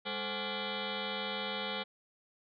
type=tone with frequency modulation; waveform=sine; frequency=1396.9 Hz; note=F6; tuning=in tune; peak=-34 dBFS; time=0.05-1.84 s; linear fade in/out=20 ms; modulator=320 Hz; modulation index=7.5; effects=none